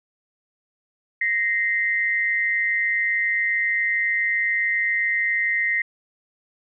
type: tone pair together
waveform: sine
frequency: 1864.7 / 2072 Hz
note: A#6 / C7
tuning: 0 / -17 cents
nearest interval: major second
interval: 183 cents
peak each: -22 dBFS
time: 1.21-5.82 s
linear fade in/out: 5 ms
effects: none